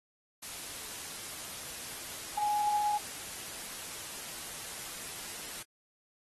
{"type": "tone in noise", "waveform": "sine", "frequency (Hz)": 835, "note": "G#5", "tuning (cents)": 9, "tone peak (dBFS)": -27, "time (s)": [2.37, 2.98], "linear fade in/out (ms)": 10, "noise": "white", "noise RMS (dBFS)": -42, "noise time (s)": [0.42, 5.63], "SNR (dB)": 12, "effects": ["AAC 32 kbps"]}